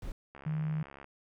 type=noise; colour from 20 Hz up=brown; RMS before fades=-38 dBFS; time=0.02-0.12 s; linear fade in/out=2 ms
type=click train; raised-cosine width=0.5 ms; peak=-33 dBFS; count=49; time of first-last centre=0.35-1.044 s; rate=69.2 Hz
type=tone; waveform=sine; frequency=155.56 Hz; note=D#3; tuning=in tune; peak=-30 dBFS; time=0.46-0.83 s; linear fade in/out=5 ms
effects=none